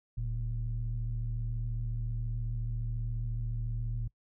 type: tone pair together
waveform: sine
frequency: 40.66 / 115 Hz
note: E1 / A#2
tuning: -23 / -23 cents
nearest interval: octave + tritone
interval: 1800 cents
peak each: -33 / -33 dBFS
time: 0.17-4.08 s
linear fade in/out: 10 ms
effects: noise-tail reverb RT60 0.1 s tail -24 dB re dry + tanh soft clip ceiling -25 dBFS

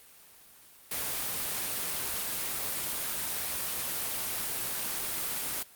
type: noise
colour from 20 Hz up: white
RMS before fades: -33 dBFS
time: 0.91-5.63 s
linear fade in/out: 5 ms
effects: white hiss -55 dBFS RMS until 5.75 s + Opus 32 kbps

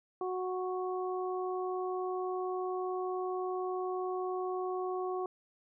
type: harmonic tone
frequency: 368.7 Hz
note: F#4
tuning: 6 cents flat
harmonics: 1 / 2 / 3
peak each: -34 / -39 / -41 dBFS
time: 0.21-5.26 s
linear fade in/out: 2 ms
effects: none

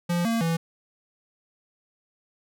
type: tone with pitch steps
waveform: square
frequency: 173.5 / 228.9 / 165.6 Hz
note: F3 / A#3 / E3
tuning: -11 / -31 / +8 cents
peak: -23 dBFS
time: 0.09-0.57 s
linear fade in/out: 10 ms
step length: 160 ms
effects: none

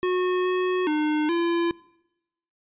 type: tone with pitch steps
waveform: square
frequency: 364.7 / 366.7 / 303.5 / 340.1 Hz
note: F#4 / F#4 / D#4 / F4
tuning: -25 / -15 / -43 / -46 cents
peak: -22 dBFS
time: 0.03-1.71 s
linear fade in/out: 0 ms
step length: 420 ms
effects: noise-tail reverb RT60 0.9 s tail -22 dB re dry + resampled to 8000 Hz

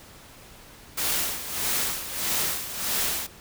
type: noise with tremolo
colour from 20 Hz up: white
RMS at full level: -25 dBFS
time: 0.97-3.27 s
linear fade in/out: 10 ms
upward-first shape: sine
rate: 1.6 Hz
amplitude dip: 70%
effects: pink hiss -48 dBFS RMS until 3.4 s

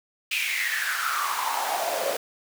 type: noise with high-pass filter sweep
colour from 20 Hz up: pink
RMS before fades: -27 dBFS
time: 0.31-2.17 s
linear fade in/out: 5 ms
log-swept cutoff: 2600 to 520 Hz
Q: 7.2
effects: none

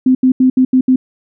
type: tone bursts at uneven times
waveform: sine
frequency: 257.6 Hz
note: C4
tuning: 27 cents flat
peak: -6 dBFS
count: 6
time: 0.06-0.15 / 0.23-0.32 / 0.4-0.5 / 0.57-0.65 / 0.73-0.81 / 0.88-0.96 s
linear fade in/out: 5 ms
effects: none

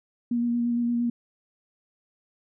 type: tone with vibrato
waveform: sine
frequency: 237.9 Hz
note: A#3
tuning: 35 cents sharp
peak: -22 dBFS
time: 0.31-1.1 s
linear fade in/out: 5 ms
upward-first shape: square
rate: 8.7 Hz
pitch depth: 13 cents each way
effects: none

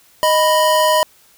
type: tone pair together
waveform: square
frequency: 621.1 / 987.8 Hz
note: D#5 / B5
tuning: -3 / 0 cents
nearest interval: minor sixth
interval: 803 cents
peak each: -15 dBFS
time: 0.23-1.03 s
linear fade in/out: 0 ms
effects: white hiss -51 dBFS RMS until 1.37 s

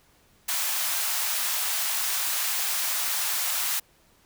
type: high-pass noise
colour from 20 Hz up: white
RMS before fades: -27 dBFS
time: 0.48-3.8 s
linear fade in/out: 10 ms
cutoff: 710 Hz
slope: 24 dB/octave
effects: pink hiss -61 dBFS RMS until 4.25 s

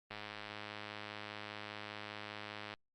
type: click train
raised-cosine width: 0.3 ms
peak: -28 dBFS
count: 277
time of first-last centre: 0.11-2.739 s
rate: 105 Hz
effects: Opus 24 kbps

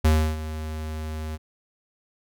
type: tone with ADSR envelope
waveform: square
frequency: 78 Hz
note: D#2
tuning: 5 cents sharp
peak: -15 dBFS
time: 0.04-1.38 s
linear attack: 11 ms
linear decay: 310 ms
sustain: -15 dB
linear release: 34 ms
effects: none

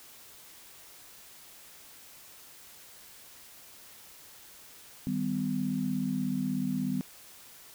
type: chord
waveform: sine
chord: Eb augmented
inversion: none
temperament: equal with one note detuned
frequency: 155.56 / 196 / 252.7 Hz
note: Eb3 / G3 / B3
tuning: 0 / 0 / +40 cents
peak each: -36 / -32 / -31 dBFS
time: 5.07-7.01 s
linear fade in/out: 0 ms
effects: white hiss -52 dBFS RMS until 7.74 s

